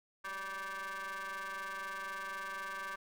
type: ring-modulated tone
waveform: 35% pulse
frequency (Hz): 196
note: G3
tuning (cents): 0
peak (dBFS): -35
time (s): 0.24-2.96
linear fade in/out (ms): 10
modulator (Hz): 1360
effects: none